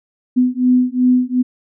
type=beating tone pair; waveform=sine; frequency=249.7 / 252.4 Hz; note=B3 / B3; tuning=+19 / +38 cents; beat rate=2.7 Hz; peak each=-14 dBFS; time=0.36-1.43 s; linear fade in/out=20 ms; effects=none